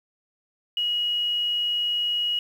sine tone, 2900 Hz, F#7, 35 cents flat, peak -22 dBFS, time 0.77-2.39 s, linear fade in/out 2 ms, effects 8-bit

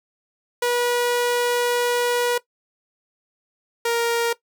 sawtooth tone pair in turn, 484.5 / 467.7 Hz, B4 / A#4, -33 / +6 cents, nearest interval minor second, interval 61 cents, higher first, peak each -15 dBFS, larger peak neither, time 0.62-2.38 / 3.85-4.33 s, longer first, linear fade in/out 5 ms, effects noise-tail reverb RT60 0.1 s tail -18 dB re dry

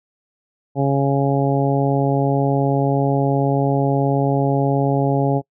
harmonic tone, 138.59 Hz, C#3, in tune, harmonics 1 / 2 / 3 / 4 / 5 / 6, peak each -18 / -21 / -23 / -24 / -25 / -26 dBFS, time 0.75-5.42 s, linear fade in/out 50 ms, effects noise-tail reverb RT60 0.1 s tail -25 dB re dry

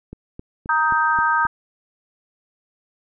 click train, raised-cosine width 3 ms, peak -21 dBFS, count 6, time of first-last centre 0.13-1.453 s, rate 3.78 Hz
sine chord, Eb major, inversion second, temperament equal with one note detuned, 932.3 / 1253.9 / 1568 Hz, Bb5 / Eb6 / G6, 0 / +13 / 0 cents, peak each -20 dBFS, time 0.69-1.47 s, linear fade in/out 5 ms
effects none

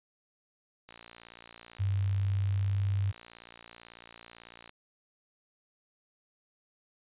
click train, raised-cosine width 0.2 ms, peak -30 dBFS, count 222, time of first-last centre 0.89-4.694 s, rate 58.1 Hz
sine tone with pitch glide, 98 to 98.62 Hz, G2 to G2, 0 to +11 cents, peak -26 dBFS, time 1.79-3.12 s, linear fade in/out 20 ms, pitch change +11 cents, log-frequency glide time 2.29-2.79 s
effects resampled to 8000 Hz

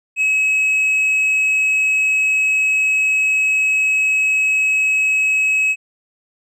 sine tone with tanh clipping, 2564 Hz, E7, 49 cents flat, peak -14 dBFS, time 0.16-5.76 s, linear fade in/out 50 ms, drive 3 dB, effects none

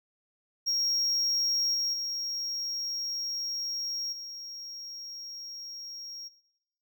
triangle tone with level steps, 5588 Hz, F8, in tune, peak -24 / -26 / -30 / -38 dBFS, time 0.66-6.29 s, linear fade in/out 20 ms, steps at 1.74 / 1.93 / 4.12 s, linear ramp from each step 10 ms, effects noise-tail reverb RT60 0.8 s tail -17 dB re dry

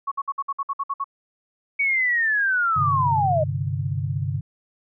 sine tone bursts, 1108.7 Hz, C#6, in tune, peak -22 dBFS, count 10, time 0.07-1.043 s, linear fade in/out 10 ms, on 46 ms, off 57 ms
sine linear sweep, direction down, 2264 to 595 Hz, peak -18 dBFS, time 1.79-3.44 s, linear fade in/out 10 ms
sine chord, G suspended fourth, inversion none, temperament just, 98 / 130.67 / 147 Hz, G2 / C3 / D3, 0 / -2 / +2 cents, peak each -27 dBFS, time 2.76-4.41 s, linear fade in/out 10 ms
effects none

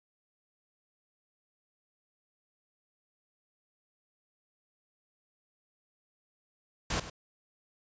pink noise with echo, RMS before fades -31 dBFS, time 6.9-7 s, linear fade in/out 5 ms, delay 100 ms, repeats 1, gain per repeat -13 dB, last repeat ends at 7.1 s, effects resampled to 16000 Hz

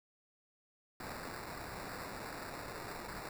white noise with sample-and-hold, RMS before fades -45 dBFS, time 1-3.29 s, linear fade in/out 2 ms, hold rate 3150 Hz, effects none

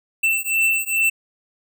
square beating tone pair, 2672 / 2674.4 Hz, E7 / E7, +23 / +24 cents, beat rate 2.4 Hz, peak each -21 dBFS, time 0.23-1.1 s, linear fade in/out 10 ms, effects none

